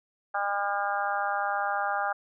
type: harmonic tone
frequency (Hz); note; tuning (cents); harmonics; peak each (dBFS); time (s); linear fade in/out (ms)
201.6; G3; +49; 3 / 4 / 5 / 6 / 7 / 8; -36 / -29 / -40 / -33 / -33 / -36; 0.34-2.13; 10
effects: none